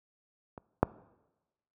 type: clicks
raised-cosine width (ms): 1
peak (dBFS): -29 / -7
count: 2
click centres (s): 0.578 / 0.83
effects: noise-tail reverb RT60 1.0 s tail -20 dB re dry + high-pass 60 Hz 12 dB/octave